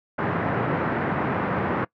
pink band-pass noise, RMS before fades -25 dBFS, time 0.18-1.85 s, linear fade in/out 10 ms, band 110 to 1800 Hz, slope 24 dB/octave, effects noise-tail reverb RT60 0.1 s tail -22 dB re dry

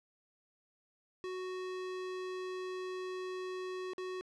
square tone with dropouts, 370 Hz, F#4, in tune, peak -39 dBFS, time 1.24-4.21 s, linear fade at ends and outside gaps 0 ms, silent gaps 3.934-3.981 s, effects low-pass 5000 Hz 12 dB/octave

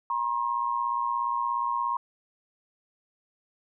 sine tone pair together, 955 / 1072 Hz, A#5 / C6, +42 / +42 cents, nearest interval major second, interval 200 cents, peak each -28 dBFS, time 0.1-1.97 s, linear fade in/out 2 ms, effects none

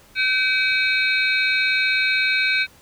sine tone cluster, 1535 / 2292 / 2548 / 3733 / 4176 Hz, G6 / D7 / D#7 / A#7 / C8, -37 / -43 / +41 / +2 / -4 cents, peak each -22 / -21 / -23 / -26 / -27 dBFS, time 0.15-2.67 s, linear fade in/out 50 ms, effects tanh soft clip ceiling -6 dBFS + pink hiss -51 dBFS RMS until 2.81 s

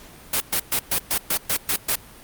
white noise bursts, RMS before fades -21 dBFS, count 9, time 0.33-1.956 s, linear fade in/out 5 ms, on 74 ms, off 120 ms, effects pink hiss -45 dBFS RMS until 2.23 s + Opus 48 kbps

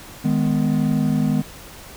triangle chord, G# minor, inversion second, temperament just, 155.74 / 207.7 / 249.2 Hz, D#3 / G#3 / B3, +2 / 0 / +16 cents, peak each -19 dBFS, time 0.24-1.42 s, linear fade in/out 10 ms, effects pink hiss -40 dBFS RMS until 1.96 s

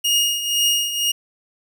sawtooth tone with tremolo, 2859 Hz, F7, 40 cents sharp, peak -11 dBFS, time 0.04-1.12 s, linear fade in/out 10 ms, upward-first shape triangle, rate 2 Hz, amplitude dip 70%, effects none

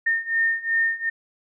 sine beating tone pair, 1822 / 1824.7 Hz, A#6 / A#6, -40 / -37 cents, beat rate 2.7 Hz, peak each -24 / -22 dBFS, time 0.06-1.1 s, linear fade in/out 10 ms, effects none

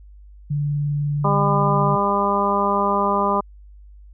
sine tone with vibrato, 145.6 Hz, D3, 15 cents flat, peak -19 dBFS, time 0.5-1.96 s, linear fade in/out 10 ms, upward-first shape sine, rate 20 Hz, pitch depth 25 cents each way
harmonic tone, 200.8 Hz, G3, 42 cents sharp, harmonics 1 / 2 / 3 / 4 / 5 / 6, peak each -25 / -25 / -25 / -26 / -21 / -23 dBFS, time 1.24-3.41 s, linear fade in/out 10 ms
effects added 50 Hz sine -41 dBFS peak until 4.13 s

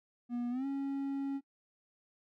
triangle tone with pitch glide, 241.3 to 275.6 Hz, B3 to C#4, -40 to -10 cents, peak -31 dBFS, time 0.29-1.41 s, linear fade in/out 50 ms, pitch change +230 cents, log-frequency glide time 0.5-0.66 s, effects noise-tail reverb RT60 0.1 s tail -20 dB re dry

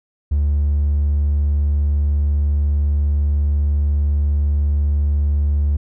triangle tone, 72.8 Hz, D2, 15 cents flat, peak -11 dBFS, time 0.31-5.77 s, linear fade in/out 10 ms, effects tanh soft clip ceiling -9 dBFS

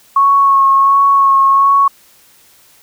sine tone with vibrato, 1100 Hz, C#6, 14 cents flat, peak -6 dBFS, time 0.16-1.88 s, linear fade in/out 5 ms, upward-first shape sine, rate 1.4 Hz, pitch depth 19 cents each way, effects white hiss -47 dBFS RMS until 2.82 s

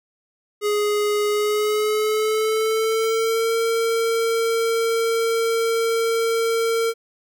square tone with pitch glide, 416.2 to 456.5 Hz, G#4 to A#4, +4 to -36 cents, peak -19 dBFS, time 0.61-6.94 s, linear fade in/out 50 ms, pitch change +160 cents, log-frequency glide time 1.28-3.57 s, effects none

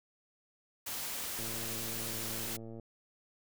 white noise, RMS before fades -39 dBFS, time 0.86-2.57 s, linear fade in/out 10 ms
click train, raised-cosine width 2 ms, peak -34 dBFS, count 160, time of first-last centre 1.39-2.797 s, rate 113 Hz
effects none

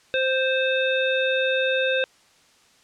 harmonic tone, 523.3 Hz, C5, in tune, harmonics 1 / 3 / 5 / 7, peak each -22 / -26 / -27 / -29 dBFS, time 0.14-2.04 s, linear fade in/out 0 ms, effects white hiss -57 dBFS RMS until 2.83 s + low-pass 7000 Hz 12 dB/octave

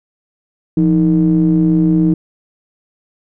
triangle ring-modulated tone, 71.5 Hz, D2, 46 cents flat, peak -4 dBFS, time 0.77-2.14 s, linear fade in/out 5 ms, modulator 243 Hz, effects none

